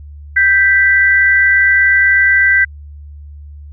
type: tone pair together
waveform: sine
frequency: 1568 / 1975.5 Hz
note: G6 / B6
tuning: 0 / 0 cents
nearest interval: major third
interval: 400 cents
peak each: -10 dBFS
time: 0.36-2.65 s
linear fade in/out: 10 ms
effects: added 73 Hz sine -30 dBFS peak until 3.72 s